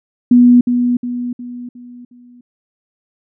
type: tone with echo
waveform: sine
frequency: 244.3 Hz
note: B3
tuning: 19 cents flat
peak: -4 dBFS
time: 0.31-0.61 s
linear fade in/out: 5 ms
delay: 360 ms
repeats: 5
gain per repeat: -7 dB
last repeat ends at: 2.41 s
effects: none